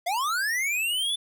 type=linear sweep; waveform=square; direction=up; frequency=660 to 3517 Hz; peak=-25 dBFS; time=0.06-1.16 s; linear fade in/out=10 ms; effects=none